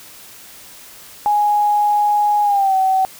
sine tone with pitch glide, 830.6 to 761.7 Hz, G#5 to G5, 0 to -50 cents, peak -12 dBFS, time 1.26-3.05 s, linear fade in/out 0 ms, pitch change -150 cents, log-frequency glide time 2.43-2.75 s, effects white hiss -40 dBFS RMS until 3.19 s

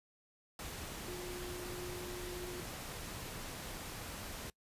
sine tone in noise, 357.8 Hz, F4, 42 cents sharp, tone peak -44 dBFS, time 1.08-2.61 s, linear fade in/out 2 ms, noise pink, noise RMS -45 dBFS, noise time 0.59-4.5 s, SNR -2 dB, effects noise-tail reverb RT60 0.1 s tail -24 dB re dry + resampled to 32000 Hz

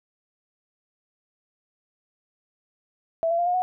sine tone with pitch steps, 659.3 / 677.4 / 696.1 / 715.2 / 734.9 Hz, E5 / E5 / F5 / F5 / F#5, 0 / +47 / -6 / +41 / -12 cents, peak -20 dBFS, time 3.23-3.62 s, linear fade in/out 0 ms, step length 78 ms, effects none

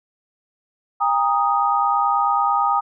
sine chord, Eb major, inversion first, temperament equal with one note detuned, 803.2 / 932.3 / 1244.5 Hz, G5 / Bb5 / Eb6, +42 / 0 / 0 cents, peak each -20 / -22 / -19 dBFS, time 1-2.81 s, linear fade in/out 20 ms, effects none

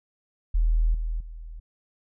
sine tone with level steps, 40.25 Hz, E1, 41 cents flat, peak -18 / -25 / -36 dBFS, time 0.54-1.6 s, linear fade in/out 10 ms, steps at 0.94 / 1.2 s, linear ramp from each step 5 ms, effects none

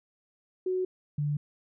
sine tone pair in turn, 370 / 146.83 Hz, F#4 / D3, 0 / 0 cents, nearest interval octave + major third, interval 1600 cents, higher first, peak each -26 dBFS, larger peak neither, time 0.66-0.85 / 1.18-1.37 s, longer neither, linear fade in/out 5 ms, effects none

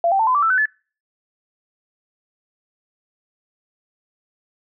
sine tone with pitch steps, 682 / 778.9 / 889.6 / 1016 / 1160.3 / 1325.2 / 1513.5 / 1728.5 Hz, F5 / G5 / A5 / B5 / D6 / E6 / F#6 / A6, -41 / -11 / +19 / +49 / -21 / +9 / +39 / -31 cents, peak -14 dBFS, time 0.04-0.656 s, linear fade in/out 2 ms, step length 77 ms, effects noise-tail reverb RT60 0.4 s tail -26 dB re dry

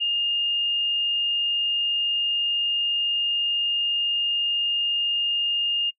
sine tone, 2827 Hz, F7, 20 cents sharp, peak -21 dBFS, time 0-5.91 s, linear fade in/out 20 ms, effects noise-tail reverb RT60 0.1 s tail -25 dB re dry

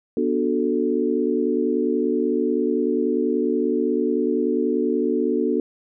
sine chord, B minor seventh, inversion none, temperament equal with one note detuned, 243 / 293.7 / 370 / 440 Hz, B3 / D4 / F#4 / A4, -28 / 0 / 0 / 0 cents, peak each -24 dBFS, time 0.17-5.6 s, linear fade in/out 2 ms, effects none

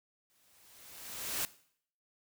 white noise with exponential growth, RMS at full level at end -33 dBFS, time 0.3-1.45 s, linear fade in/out 0 ms, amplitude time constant 250 ms, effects noise-tail reverb RT60 0.6 s tail -18 dB re dry

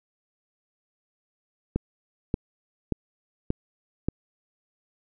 click train, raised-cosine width 3 ms, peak -11 dBFS, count 5, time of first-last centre 1.76-4.086 s, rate 1.72 Hz, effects none

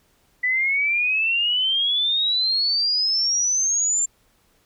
sine exponential sweep, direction up, 1975.5 to 7340 Hz, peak -18 dBFS, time 0.43-4.06 s, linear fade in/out 10 ms, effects pink hiss -62 dBFS RMS until 4.65 s

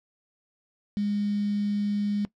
sine tone with quantisation, 205.2 Hz, G#3, 21 cents flat, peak -24 dBFS, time 0.97-2.25 s, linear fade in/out 0 ms, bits 7, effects noise-tail reverb RT60 0.1 s tail -18 dB re dry + low-pass 4000 Hz 12 dB/octave

